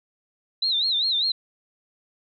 sine tone with vibrato, 3900 Hz, B7, 23 cents flat, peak -20 dBFS, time 0.62-1.32 s, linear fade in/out 5 ms, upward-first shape sine, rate 5 Hz, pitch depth 160 cents each way, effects none

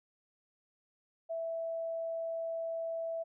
sine tone, 659.3 Hz, E5, in tune, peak -34 dBFS, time 1.29-3.24 s, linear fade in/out 20 ms, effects none

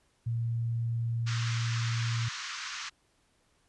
sine tone, 116.2 Hz, A#2, 5 cents flat, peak -28 dBFS, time 0.26-2.29 s, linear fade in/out 10 ms
pink band-pass noise, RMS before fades -39 dBFS, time 1.26-2.9 s, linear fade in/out 20 ms, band 1100 to 6700 Hz, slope 48 dB/octave
effects pink hiss -70 dBFS RMS until 3.68 s + resampled to 24000 Hz

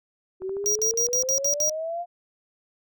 sine exponential sweep, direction up, 370 to 708 Hz, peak -27 dBFS, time 0.4-2.06 s, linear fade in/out 50 ms
click train, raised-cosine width 1 ms, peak -30 dBFS, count 18, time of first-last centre 0.42-1.679 s, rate 13.5 Hz
square tone bursts, 5740 Hz, F8, 47 cents sharp, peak -21 dBFS, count 7, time 0.66-1.695 s, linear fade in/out 0 ms, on 93 ms, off 64 ms
effects none

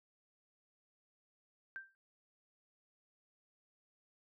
sine tone with exponential decay, 1571 Hz, G6, 3 cents sharp, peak -39 dBFS, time 1.76-1.95 s, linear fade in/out 0 ms, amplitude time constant 41 ms, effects none

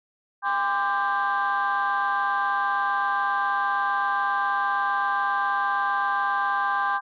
sine tone cluster, 805 / 1030 / 1178 / 1578 Hz, G5 / C6 / D6 / G6, +46 / -28 / +5 / +11 cents, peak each -26 dBFS, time 0.42-7.01 s, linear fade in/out 50 ms, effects tanh soft clip ceiling -16 dBFS

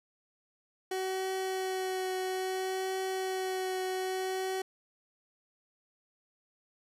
30% pulse tone with vibrato, 375.9 Hz, F#4, 27 cents sharp, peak -29 dBFS, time 0.91-4.62 s, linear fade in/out 5 ms, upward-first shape triangle, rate 0.6 Hz, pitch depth 15 cents each way, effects resampled to 32000 Hz

